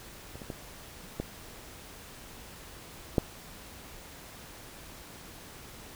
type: clicks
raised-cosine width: 2 ms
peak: -30 / -30 / -23 / -18 / -9 dBFS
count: 5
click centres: 0.356 / 0.418 / 0.502 / 1.2 / 3.182 s
effects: pink hiss -48 dBFS RMS until 5.95 s